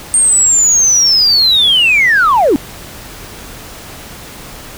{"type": "linear sweep", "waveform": "sine", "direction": "down", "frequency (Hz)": [8730, 245.3], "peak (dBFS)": -5, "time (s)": [0.14, 2.56], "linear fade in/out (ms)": 0, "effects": ["tanh soft clip ceiling -3 dBFS", "pink hiss -31 dBFS RMS until 4.77 s"]}